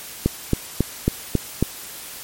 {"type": "click train", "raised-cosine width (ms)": 3, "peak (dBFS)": -3, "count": 6, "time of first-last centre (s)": [0.26, 1.626], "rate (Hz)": 3.66, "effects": ["white hiss -36 dBFS RMS until 2.23 s", "MP3 64 kbps"]}